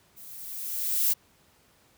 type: noise with level ramp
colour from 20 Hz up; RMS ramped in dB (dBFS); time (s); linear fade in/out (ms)
violet; -47 to -22; 0.16-1.14; 20
effects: pink hiss -62 dBFS RMS until 1.97 s + high-pass 60 Hz 12 dB/octave